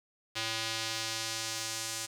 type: tone with band-pass filter sweep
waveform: square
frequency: 112.3 Hz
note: A2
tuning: 36 cents sharp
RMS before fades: -36 dBFS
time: 0.35-2.07 s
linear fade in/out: 20 ms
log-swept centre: 3800 to 7200 Hz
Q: 1.2
effects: 9-bit